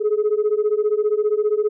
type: beating tone pair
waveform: sine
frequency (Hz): 415.3 / 430.3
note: G#4 / A4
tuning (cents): 0 / -39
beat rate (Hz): 15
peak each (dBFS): -18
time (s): 0-1.69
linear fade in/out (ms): 20
effects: tanh soft clip ceiling -12 dBFS